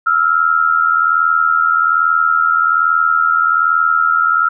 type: tone pair together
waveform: sine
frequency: 1315 / 1396.2 Hz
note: E6 / F6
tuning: -5 / -1 cents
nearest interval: minor second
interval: 104 cents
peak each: -13 dBFS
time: 0.06-4.49 s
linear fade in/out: 10 ms
effects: none